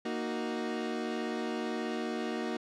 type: chord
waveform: 30% pulse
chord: D# minor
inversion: second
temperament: equal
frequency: 233.1 / 311.1 / 370 Hz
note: A#3 / D#4 / F#4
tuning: 0 / 0 / 0 cents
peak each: -33 / -36 / -35 dBFS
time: 0.05-2.57 s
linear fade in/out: 5 ms
effects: low-pass 5000 Hz 12 dB/octave